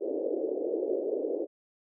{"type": "band-pass noise", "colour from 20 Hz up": "pink", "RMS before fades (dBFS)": -31, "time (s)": [0, 1.47], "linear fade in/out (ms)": 50, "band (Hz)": [330, 540], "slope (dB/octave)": 48, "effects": []}